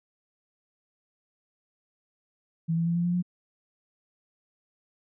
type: tone with pitch steps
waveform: sine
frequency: 164.3 / 166.98 / 169.7 / 172.47 / 175.28 / 178.14 Hz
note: E3 / E3 / F3 / F3 / F3 / F3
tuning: -5 / +23 / -49 / -21 / +7 / +35 cents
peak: -23 dBFS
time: 2.68-3.226 s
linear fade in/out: 20 ms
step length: 91 ms
effects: none